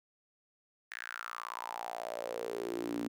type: tone with high-pass filter sweep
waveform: sawtooth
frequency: 58.27 Hz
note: A#1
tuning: in tune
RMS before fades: -40 dBFS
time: 0.91-3.08 s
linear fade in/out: 5 ms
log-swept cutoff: 1800 to 260 Hz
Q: 6.1
effects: none